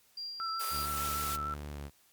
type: tone with tremolo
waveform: sine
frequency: 4766 Hz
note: D8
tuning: 25 cents sharp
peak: -37 dBFS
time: 0.17-0.86 s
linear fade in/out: 5 ms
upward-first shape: sine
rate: 3.8 Hz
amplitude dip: 35%
type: tone with vibrato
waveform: sine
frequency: 1331 Hz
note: E6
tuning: 16 cents sharp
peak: -34 dBFS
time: 0.4-1.54 s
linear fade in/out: 0 ms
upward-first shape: sine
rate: 6.6 Hz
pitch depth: 18 cents each way
type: high-pass noise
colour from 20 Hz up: white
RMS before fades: -38 dBFS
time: 0.59-1.37 s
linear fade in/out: 20 ms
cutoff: 350 Hz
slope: 96 dB/octave
type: tone with pitch glide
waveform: sawtooth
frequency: 73.42 to 71.37 Hz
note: D2 to D2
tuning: 0 to -49 cents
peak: -36 dBFS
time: 0.7-1.91 s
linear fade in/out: 50 ms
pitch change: -49 cents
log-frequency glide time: 1.73-1.79 s
effects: white hiss -66 dBFS RMS until 2.12 s + Opus 48 kbps